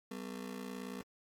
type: ring-modulated tone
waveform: 30% pulse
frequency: 224.5 Hz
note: A3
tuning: 35 cents sharp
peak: -36 dBFS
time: 0.11-1.01 s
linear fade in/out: 0 ms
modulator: 29.3 Hz
effects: AAC 64 kbps

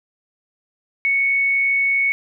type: tone with frequency modulation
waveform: sine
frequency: 2217 Hz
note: C#7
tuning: in tune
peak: -15 dBFS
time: 1.05-2.12 s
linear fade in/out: 0 ms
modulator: 63.4 Hz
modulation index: 0.21
effects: none

